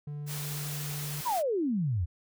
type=tone; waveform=triangle; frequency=146.83 Hz; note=D3; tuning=in tune; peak=-33 dBFS; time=0.07-1.21 s; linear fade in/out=5 ms
type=noise; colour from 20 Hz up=white; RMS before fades=-39 dBFS; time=0.26-1.43 s; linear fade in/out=50 ms
type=exponential sweep; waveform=sine; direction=down; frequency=1049 to 78 Hz; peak=-26 dBFS; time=1.25-2.06 s; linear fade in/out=20 ms
effects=none